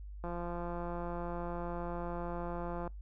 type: click train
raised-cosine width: 1 ms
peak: -27 dBFS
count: 457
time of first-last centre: 0.24-2.876 s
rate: 173 Hz
effects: noise-tail reverb RT60 0.2 s tail -26 dB re dry + added 50 Hz sine -43 dBFS peak until 3.01 s